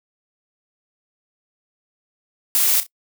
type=noise with echo; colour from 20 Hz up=blue; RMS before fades=-17 dBFS; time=2.55-2.8 s; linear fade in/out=0 ms; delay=32 ms; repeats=2; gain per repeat=-12 dB; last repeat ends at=2.864 s; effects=noise-tail reverb RT60 0.1 s tail -24 dB re dry